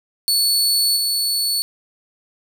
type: tone with level steps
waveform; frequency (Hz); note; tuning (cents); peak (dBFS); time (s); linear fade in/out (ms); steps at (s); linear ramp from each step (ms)
sawtooth; 4435; C#8; 0; -12 / -15; 0.28-1.62; 0; 0.96; 10
effects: none